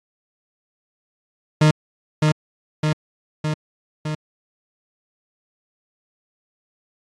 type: tone with echo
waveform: 40% pulse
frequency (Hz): 153.4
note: D#3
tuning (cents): -24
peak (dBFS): -10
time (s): 1.61-1.71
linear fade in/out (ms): 5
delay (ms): 610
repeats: 4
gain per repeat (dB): -3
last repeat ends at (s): 4.15
effects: low-pass 7000 Hz 12 dB/octave + AAC 32 kbps